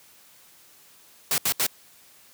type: noise bursts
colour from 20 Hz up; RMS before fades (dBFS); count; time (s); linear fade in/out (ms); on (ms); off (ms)
white; -23; 3; 1.31-1.666; 2; 70; 73
effects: white hiss -54 dBFS RMS until 2.33 s + high-pass 80 Hz 12 dB/octave